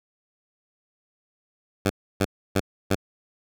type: tone bursts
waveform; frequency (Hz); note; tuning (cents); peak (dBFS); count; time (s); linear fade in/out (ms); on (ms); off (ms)
10% pulse; 98; G2; 0; -11; 4; 1.85-2.954; 10; 51; 300
effects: none